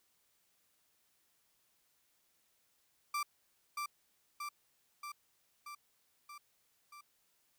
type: tone with echo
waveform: 35% pulse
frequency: 1174.7 Hz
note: D6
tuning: in tune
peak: -32 dBFS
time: 3.14-3.23 s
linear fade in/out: 5 ms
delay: 630 ms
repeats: 6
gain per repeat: -3 dB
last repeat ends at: 7.01 s
effects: white hiss -75 dBFS RMS until 7.58 s